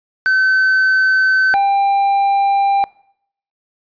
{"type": "tone pair in turn", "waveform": "triangle", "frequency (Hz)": [1530, 794.3], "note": ["G6", "G5"], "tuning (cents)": [-42, 23], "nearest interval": "major seventh", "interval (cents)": 1135, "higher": "first", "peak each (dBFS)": -9, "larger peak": "neither", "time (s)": [[0.26, 1.54], [1.54, 2.84]], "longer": "second", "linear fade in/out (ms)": 0, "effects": ["noise-tail reverb RT60 0.7 s tail -23 dB re dry", "resampled to 11025 Hz"]}